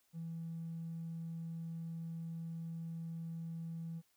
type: tone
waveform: triangle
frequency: 165 Hz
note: E3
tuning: 2 cents sharp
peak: -37 dBFS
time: 0.13-4.02 s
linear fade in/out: 50 ms
effects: tanh soft clip ceiling -38 dBFS + white hiss -75 dBFS RMS until 4.16 s